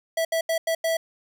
square tone bursts at uneven times, 655 Hz, E5, 11 cents flat, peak -22 dBFS, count 5, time 0.17-0.25 / 0.32-0.41 / 0.49-0.58 / 0.67-0.75 / 0.84-0.97 s, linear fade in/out 5 ms, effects none

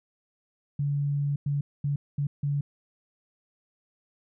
sine tone bursts at uneven times, 143 Hz, D3, 46 cents flat, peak -24 dBFS, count 5, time 0.79-1.36 / 1.46-1.61 / 1.84-1.96 / 2.18-2.27 / 2.43-2.61 s, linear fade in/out 5 ms, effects none

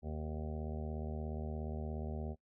harmonic tone, 77 Hz, D#2, 17 cents flat, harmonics 1 / 2 / 3 / 5 / 6 / 7 / 8 / 9 / 10, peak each -40 / -46 / -45 / -49 / -53 / -54 / -53 / -55 / -56 dBFS, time 0.02-2.36 s, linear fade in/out 50 ms, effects noise-tail reverb RT60 0.1 s tail -22 dB re dry

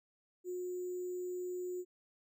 sine tone with sample-and-hold, 361 Hz, F#4, 43 cents flat, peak -37 dBFS, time 0.44-1.85 s, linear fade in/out 50 ms, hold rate 7350 Hz, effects none

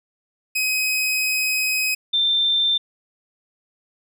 sawtooth / sine tone pair in turn, 2527 / 3574 Hz, D#7 / A7, +26 / +26 cents, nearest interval tritone, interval 600 cents, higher second, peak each -16 dBFS, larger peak neither, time 0.55-1.95 / 2.13-2.78 s, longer first, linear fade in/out 10 ms, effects none

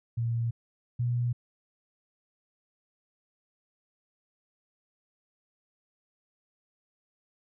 sine tone pair in turn, 116.54 / 121 Hz, A#2 / B2, 0 / -35 cents, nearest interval minor second, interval 65 cents, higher second, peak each -26 / -25 dBFS, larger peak second, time 0.17-0.51 / 0.99-1.33 s, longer neither, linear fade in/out 10 ms, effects none

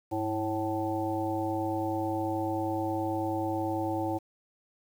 harmonic tone with a mistuned harmonic, 109.3 Hz, A2, 11 cents flat, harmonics 1 / 3 / 5 / 7 / 8, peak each -37 / -31 / -36 / -35 / -37 dBFS, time 0.11-4.19 s, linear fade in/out 20 ms, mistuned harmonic 1, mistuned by -140 cents, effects 9-bit

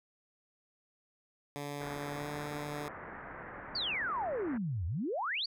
10% pulse tone with pitch glide, 144.1 to 147.13 Hz, D3 to D3, -33 to +4 cents, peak -30 dBFS, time 1.56-2.88 s, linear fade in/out 0 ms, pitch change +37 cents, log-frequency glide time 2.12-2.29 s
white low-pass noise, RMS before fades -46 dBFS, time 1.8-4.58 s, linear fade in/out 10 ms, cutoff 1900 Hz, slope 48 dB/octave
sine exponential two-way sweep, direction down then up, 4793 to 77.78 to 4793 Hz, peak -32 dBFS, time 3.75-5.46 s, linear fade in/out 5 ms, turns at 4.86 s
effects none

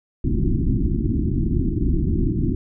pink low-pass noise, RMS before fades -20 dBFS, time 0.24-2.55 s, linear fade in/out 5 ms, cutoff 360 Hz, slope 96 dB/octave, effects none

